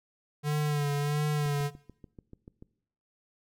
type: tone with vibrato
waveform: square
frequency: 146.83 Hz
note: D3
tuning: in tune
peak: -27 dBFS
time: 0.43-1.71 s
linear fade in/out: 50 ms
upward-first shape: sine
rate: 1.5 Hz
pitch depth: 40 cents each way
type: click train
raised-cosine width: 3 ms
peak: -34 dBFS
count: 9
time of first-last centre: 1.46-2.624 s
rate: 6.87 Hz
effects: noise-tail reverb RT60 0.7 s tail -20 dB re dry